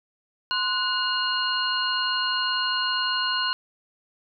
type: tone cluster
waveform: sine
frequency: 1037 / 1472 / 2855 / 4220 Hz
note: C6 / F#6 / F7 / C8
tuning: -16 / -9 / +37 / +14 cents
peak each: -28 dBFS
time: 0.51-3.53 s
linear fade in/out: 0 ms
effects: none